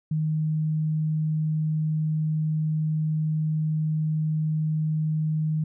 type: tone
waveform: sine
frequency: 155.56 Hz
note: D#3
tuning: in tune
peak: -22 dBFS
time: 0.11-5.64 s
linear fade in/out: 5 ms
effects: none